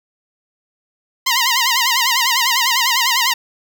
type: tone with vibrato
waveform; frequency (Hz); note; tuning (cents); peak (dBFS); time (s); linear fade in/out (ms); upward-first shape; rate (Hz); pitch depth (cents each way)
10% pulse; 987.8; B5; 0; -5; 1.26-3.34; 10; sine; 10; 130
effects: 7-bit